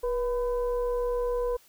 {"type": "tone with frequency modulation", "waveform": "sine", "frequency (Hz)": 485.3, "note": "B4", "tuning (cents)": -30, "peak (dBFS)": -25, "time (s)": [0.03, 1.57], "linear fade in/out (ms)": 10, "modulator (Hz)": 519, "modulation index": 0.54, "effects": ["white hiss -59 dBFS RMS until 1.68 s"]}